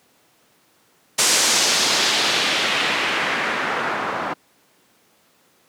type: noise with low-pass filter sweep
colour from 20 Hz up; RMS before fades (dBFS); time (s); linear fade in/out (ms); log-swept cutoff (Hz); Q
white; -20; 1.18-4.34; 10; 7900 to 1100; 1.3
effects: pink hiss -58 dBFS RMS until 5.68 s + high-pass 200 Hz 12 dB/octave